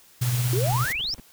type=noise; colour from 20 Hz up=white; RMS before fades=-32 dBFS; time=0.21-0.93 s; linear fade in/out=10 ms
type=tone with tremolo; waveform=sine; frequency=123 Hz; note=B2; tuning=7 cents flat; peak=-19 dBFS; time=0.21-0.85 s; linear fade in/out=10 ms; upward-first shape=triangle; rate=17 Hz; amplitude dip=50%
type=exponential sweep; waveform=sine; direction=up; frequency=339.2 to 5588 Hz; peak=-25 dBFS; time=0.53-1.14 s; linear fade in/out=0 ms
type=noise bursts; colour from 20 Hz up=brown; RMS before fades=-39 dBFS; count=12; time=0.66-1.202 s; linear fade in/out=5 ms; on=25 ms; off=22 ms
effects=white hiss -54 dBFS RMS until 1.32 s

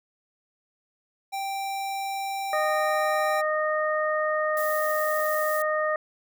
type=tone; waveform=square; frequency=784 Hz; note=G5; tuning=in tune; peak=-29 dBFS; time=1.32-3.42 s; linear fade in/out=20 ms
type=harmonic tone; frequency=616 Hz; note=D#5; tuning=17 cents flat; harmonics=1 / 2 / 3; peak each=-25 / -28 / -30 dBFS; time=2.53-5.96 s; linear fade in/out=2 ms
type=noise; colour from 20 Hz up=violet; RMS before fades=-36 dBFS; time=4.57-5.62 s; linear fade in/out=0 ms
effects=none

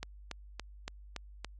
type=click train; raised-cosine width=0.2 ms; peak=-21 dBFS; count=6; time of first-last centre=0.03-1.446 s; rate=3.53 Hz; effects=added 50 Hz sine -49 dBFS peak until 1.59 s + AAC 32 kbps

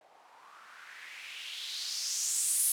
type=noise with low-pass filter sweep; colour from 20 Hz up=violet; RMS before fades=-36 dBFS; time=0.01-2.72 s; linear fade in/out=2 ms; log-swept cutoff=660 to 11000 Hz; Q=3.4; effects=none

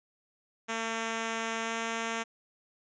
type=tone with pitch glide; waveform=5% pulse; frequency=226.1 to 227.5 Hz; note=A3 to A#3; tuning=+47 to -42 cents; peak=-20 dBFS; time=0.68-2.24 s; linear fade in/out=20 ms; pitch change=+11 cents; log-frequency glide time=1.63-1.72 s; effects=resampled to 16000 Hz

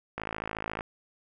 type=click train; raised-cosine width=0.5 ms; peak=-18 dBFS; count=35; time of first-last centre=0.18-0.808 s; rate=54.1 Hz; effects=none

